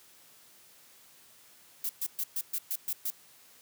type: noise bursts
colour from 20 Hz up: violet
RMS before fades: -32 dBFS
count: 8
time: 1.84-3.104 s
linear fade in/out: 5 ms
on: 53 ms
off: 120 ms
effects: white hiss -58 dBFS RMS until 3.61 s + high-pass 80 Hz 12 dB/octave